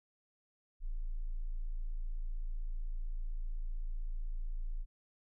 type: tone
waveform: sine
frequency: 27.87 Hz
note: A0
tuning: 23 cents sharp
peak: -34 dBFS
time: 0.8-4.86 s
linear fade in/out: 50 ms
effects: none